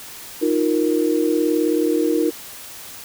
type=chord; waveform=sine; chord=Eb suspended second; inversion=none; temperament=just; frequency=311.1 / 350 / 466.7 Hz; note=Eb4 / F4 / Bb4; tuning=0 / +4 / +2 cents; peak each=-19 / -21 / -21 dBFS; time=0.41-2.31 s; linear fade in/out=20 ms; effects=white hiss -37 dBFS RMS until 3.04 s